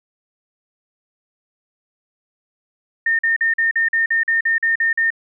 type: tone bursts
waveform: sine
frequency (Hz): 1822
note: A#6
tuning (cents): -40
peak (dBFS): -14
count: 12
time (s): 3.06-5.104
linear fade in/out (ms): 5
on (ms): 130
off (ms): 44
effects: none